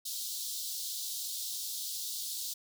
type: high-pass noise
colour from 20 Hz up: pink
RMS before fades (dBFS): -38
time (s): 0.05-2.54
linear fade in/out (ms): 10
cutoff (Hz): 3600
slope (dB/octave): 48
effects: none